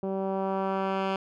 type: tone with low-pass filter sweep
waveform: 10% pulse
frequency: 192.5 Hz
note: G3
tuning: 31 cents flat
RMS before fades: -29 dBFS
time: 0.03-1.16 s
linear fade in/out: 2 ms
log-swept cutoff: 470 to 2900 Hz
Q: 0.98
effects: none